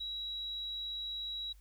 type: tone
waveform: sine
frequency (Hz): 3881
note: B7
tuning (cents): -31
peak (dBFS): -37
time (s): 0-1.53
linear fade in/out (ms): 10
effects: added 50 Hz sine -55 dBFS peak until 1.6 s + white hiss -70 dBFS RMS until 1.6 s